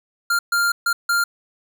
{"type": "tone bursts at uneven times", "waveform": "square", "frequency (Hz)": 1397, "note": "F6", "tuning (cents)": 0, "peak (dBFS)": -17, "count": 4, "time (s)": [[0.3, 0.39], [0.52, 0.72], [0.86, 0.93], [1.09, 1.24]], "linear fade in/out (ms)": 5, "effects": ["9-bit"]}